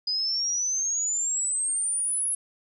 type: exponential sweep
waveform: sine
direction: up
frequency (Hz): 4938 to 10680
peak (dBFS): -24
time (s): 0.07-2.35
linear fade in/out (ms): 5
effects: none